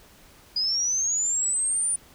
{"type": "linear sweep", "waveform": "sine", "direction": "up", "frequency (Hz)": [4888, 9420], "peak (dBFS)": -22, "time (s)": [0.56, 1.96], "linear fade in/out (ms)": 5, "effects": ["pink hiss -53 dBFS RMS until 2.14 s"]}